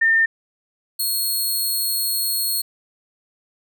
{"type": "tone pair in turn", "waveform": ["sine", "10% pulse"], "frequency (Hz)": [1809, 4303], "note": ["A6", "C8"], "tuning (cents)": [48, 48], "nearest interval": "octave + minor third", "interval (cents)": 1500, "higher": "second", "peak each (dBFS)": -13, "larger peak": "neither", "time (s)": [[0.01, 0.26], [0.99, 2.62]], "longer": "second", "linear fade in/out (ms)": 10, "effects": []}